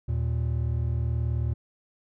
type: tone pair together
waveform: triangle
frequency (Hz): 77.73 / 116.54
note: D#2 / A#2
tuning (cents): -1 / 0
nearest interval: perfect fifth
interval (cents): 701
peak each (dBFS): -25 / -25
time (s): 0.08-1.54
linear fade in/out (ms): 10
effects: none